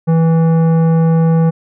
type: tone with tanh clipping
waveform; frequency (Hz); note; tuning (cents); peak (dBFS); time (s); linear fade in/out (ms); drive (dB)
sine; 163.6; E3; -13; -10; 0.07-1.51; 20; 13
effects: none